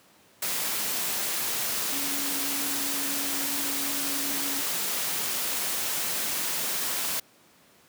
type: tone in noise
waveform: sine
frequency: 280 Hz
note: C#4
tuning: 18 cents sharp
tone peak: -37 dBFS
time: 1.92-4.61 s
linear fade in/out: 5 ms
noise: white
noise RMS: -29 dBFS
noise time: 0.42-7.2 s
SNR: -11 dB
effects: pink hiss -58 dBFS RMS until 7.88 s + high-pass 150 Hz 12 dB/octave